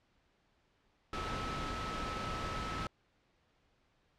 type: tone in noise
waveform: sine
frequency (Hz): 1300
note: E6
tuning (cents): -24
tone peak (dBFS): -41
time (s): 1.13-2.87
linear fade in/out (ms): 2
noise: pink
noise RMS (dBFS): -39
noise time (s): 1.13-2.87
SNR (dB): -5
effects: pink hiss -73 dBFS RMS until 4.18 s + low-pass 4000 Hz 12 dB/octave